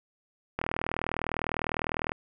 click train, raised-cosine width 0.5 ms, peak -14 dBFS, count 62, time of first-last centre 0.59-2.119 s, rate 39.9 Hz, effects none

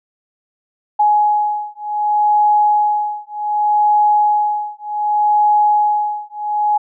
sine beating tone pair, 838 / 838.66 Hz, G#5 / G#5, +15 / +17 cents, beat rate 0.66 Hz, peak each -15 dBFS, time 0.99-6.78 s, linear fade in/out 10 ms, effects none

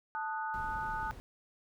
sine chord, D# diminished, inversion second, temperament equal, 880 / 1244.5 / 1480 Hz, A5 / D#6 / F#6, 0 / 0 / 0 cents, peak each -36 / -41 / -40 dBFS, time 0.15-1.11 s, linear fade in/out 0 ms
brown noise, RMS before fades -45 dBFS, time 0.54-1.2 s, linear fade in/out 0 ms
effects none

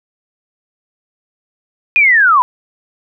sine linear sweep, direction down, 2489 to 958 Hz, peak -6 dBFS, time 1.96-2.42 s, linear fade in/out 0 ms, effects none

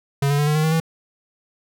square tone with pitch steps, 140 / 143.52 / 147.13 / 150.83 / 154.62 / 158.51 / 162.5 Hz, C#3 / D3 / D3 / D3 / D#3 / D#3 / E3, +18 / -40 / +4 / +47 / -11 / +32 / -24 cents, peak -17 dBFS, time 0.22-0.801 s, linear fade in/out 5 ms, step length 83 ms, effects none

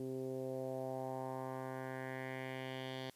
10% pulse tone with low-pass filter sweep, 130.81 Hz, C3, in tune, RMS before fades -43 dBFS, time 0-3.1 s, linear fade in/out 2 ms, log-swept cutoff 350 to 3900 Hz, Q 2.6, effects white hiss -67 dBFS RMS until 3.15 s + resampled to 32000 Hz

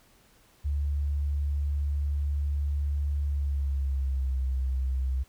sine tone with pitch glide, 71.9 to 65.18 Hz, D2 to C2, -36 to -6 cents, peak -25 dBFS, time 0.64-5.24 s, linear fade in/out 20 ms, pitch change -170 cents, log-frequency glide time 3.24-4.38 s, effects pink hiss -61 dBFS RMS until 5.28 s

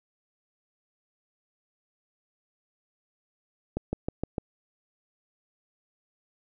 accelerating click train, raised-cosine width 2 ms, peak -15 dBFS, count 5, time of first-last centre 3.77-4.382 s, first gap 160 ms, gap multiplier 0.97, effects none

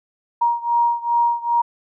sine beating tone pair, 943 / 945.5 Hz, A#5 / A#5, +20 / +24 cents, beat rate 2.5 Hz, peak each -18 / -20 dBFS, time 0.41-1.62 s, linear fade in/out 10 ms, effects none

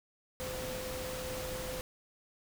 sine tone in noise, 512 Hz, C5, 38 cents flat, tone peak -40 dBFS, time 0.4-1.81 s, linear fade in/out 0 ms, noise pink, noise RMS -41 dBFS, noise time 0.4-1.81 s, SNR -2 dB, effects none

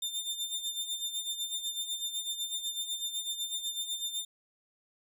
sawtooth tone with tremolo, 3603 Hz, A7, 40 cents sharp, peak -28 dBFS, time 0.02-4.25 s, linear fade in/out 5 ms, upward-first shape sine, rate 8 Hz, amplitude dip 65%, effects none

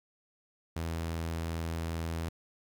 sawtooth tone, 82.41 Hz, E2, in tune, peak -29 dBFS, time 0.76-2.29 s, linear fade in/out 5 ms, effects 11-bit

